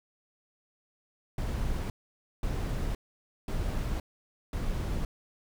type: noise bursts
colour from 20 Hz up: brown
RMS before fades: -31 dBFS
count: 4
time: 1.38-5.05 s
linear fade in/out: 2 ms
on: 520 ms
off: 530 ms
effects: none